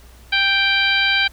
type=harmonic tone with a mistuned harmonic; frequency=784 Hz; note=G5; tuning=in tune; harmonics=1 / 2 / 3 / 4 / 5 / 6; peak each=-28 / -19 / -19 / -21 / -23 / -28 dBFS; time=0.32-1.28 s; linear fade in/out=10 ms; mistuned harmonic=1; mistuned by=+17 cents; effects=added 60 Hz sine -43 dBFS peak until 1.32 s + pink hiss -49 dBFS RMS until 1.32 s